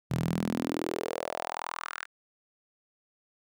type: tone with high-pass filter sweep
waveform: sawtooth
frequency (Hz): 41.2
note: E1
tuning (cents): 0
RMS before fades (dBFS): -33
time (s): 0.1-2.06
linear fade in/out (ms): 20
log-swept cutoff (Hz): 130 to 1600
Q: 3.6
effects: none